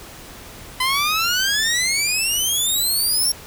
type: exponential sweep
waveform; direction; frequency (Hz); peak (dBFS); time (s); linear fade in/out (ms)
15% pulse; up; 1009 to 5588; -11; 0.8-3.32; 5
effects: pink hiss -39 dBFS RMS until 3.46 s